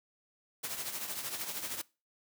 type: noise with tremolo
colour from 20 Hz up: white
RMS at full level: -36 dBFS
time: 0.63-1.82 s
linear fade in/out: 10 ms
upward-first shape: triangle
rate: 13 Hz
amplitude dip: 65%
effects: noise-tail reverb RT60 0.3 s tail -22 dB re dry + high-pass 100 Hz 12 dB/octave